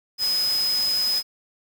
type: tone in noise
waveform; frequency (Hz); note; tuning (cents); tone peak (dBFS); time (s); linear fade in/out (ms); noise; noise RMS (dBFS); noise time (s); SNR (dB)
sine; 5050; D#8; +25; -20; 0.18-1.23; 50; white; -33; 0.18-1.23; +10
effects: none